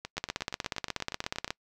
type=two click trains; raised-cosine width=0.2 ms; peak=-19 / -13 dBFS; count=13 / 23; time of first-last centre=0.05-1.479 / 0.18-1.505 s; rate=8.4 / 16.6 Hz; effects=noise-tail reverb RT60 0.1 s tail -25 dB re dry